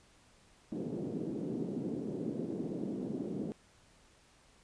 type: band-pass noise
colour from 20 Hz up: white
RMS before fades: -38 dBFS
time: 0.72-3.52 s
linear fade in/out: 0 ms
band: 160 to 370 Hz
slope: 24 dB/octave
effects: pink hiss -64 dBFS RMS until 4.63 s + resampled to 22050 Hz